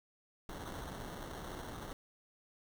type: noise with sample-and-hold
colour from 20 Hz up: pink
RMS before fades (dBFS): -45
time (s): 0.49-1.93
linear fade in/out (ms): 2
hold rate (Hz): 2450
effects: none